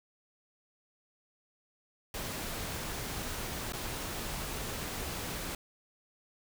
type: noise with dropouts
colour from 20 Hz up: pink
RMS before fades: -38 dBFS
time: 2.14-5.55 s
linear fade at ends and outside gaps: 2 ms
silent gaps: 3.723-3.733 s
effects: none